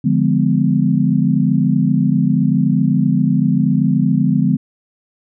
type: chord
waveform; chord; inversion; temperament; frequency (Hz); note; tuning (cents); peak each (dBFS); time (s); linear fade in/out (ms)
sine; D diminished seventh; none; equal with one note detuned; 146.83 / 174.61 / 207.7 / 252.4; D3 / F3 / Ab3 / Cb4; 0 / 0 / 0 / +38; -17; 0.04-4.57; 10
effects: none